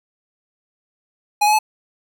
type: tone with pitch steps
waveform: square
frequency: 830.6 / 846.1 / 861.9 Hz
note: G#5 / G#5 / A5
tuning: 0 / +32 / -36 cents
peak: -13 dBFS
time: 1.41-1.59 s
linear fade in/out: 10 ms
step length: 60 ms
effects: none